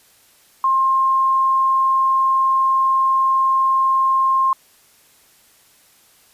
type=tone; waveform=sine; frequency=1062 Hz; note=C6; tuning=25 cents sharp; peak=-13 dBFS; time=0.64-4.53 s; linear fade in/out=2 ms; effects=white hiss -53 dBFS RMS until 6.33 s + resampled to 32000 Hz